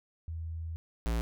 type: tone pair in turn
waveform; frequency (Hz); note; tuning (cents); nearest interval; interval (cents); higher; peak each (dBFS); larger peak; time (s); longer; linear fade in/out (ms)
sine / square; 81.7 / 57.09; E2 / A#1; -15 / -35; tritone; 620; first; -35 / -29; second; 0.28-0.76 / 1.06-1.21; first; 0
effects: none